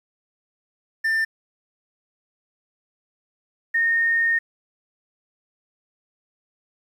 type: tone pair in turn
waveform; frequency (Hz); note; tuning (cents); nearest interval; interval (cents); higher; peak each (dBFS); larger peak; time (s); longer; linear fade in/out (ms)
triangle / sine; 1790 / 1839.3; A6 / A#6; +29 / -24; unison; 47; second; -17; neither; 1.04-1.25 / 3.74-4.39; second; 10
effects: 9-bit